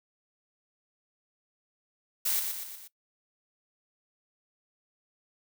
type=noise with echo; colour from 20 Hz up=blue; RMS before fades=-28 dBFS; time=2.25-2.4 s; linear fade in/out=10 ms; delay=120 ms; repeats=4; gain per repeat=-5 dB; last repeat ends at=2.88 s; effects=noise-tail reverb RT60 0.1 s tail -19 dB re dry